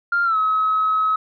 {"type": "tone with pitch glide", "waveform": "sine", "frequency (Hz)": [1396.9, 1281], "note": ["F6", "E6"], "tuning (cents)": [0, -50], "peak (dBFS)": -15, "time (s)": [0.12, 1.16], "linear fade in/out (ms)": 5, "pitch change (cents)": -150, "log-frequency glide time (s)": [0.24, 0.37], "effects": ["tanh soft clip ceiling -11 dBFS"]}